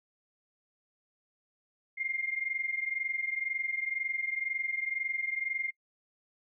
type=tone pair together; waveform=sine; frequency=2110 / 2132 Hz; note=C7 / C7; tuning=+14 / +32 cents; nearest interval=unison; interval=18 cents; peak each=-33 / -35 dBFS; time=1.97-5.71 s; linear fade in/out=20 ms; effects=noise-tail reverb RT60 0.1 s tail -26 dB re dry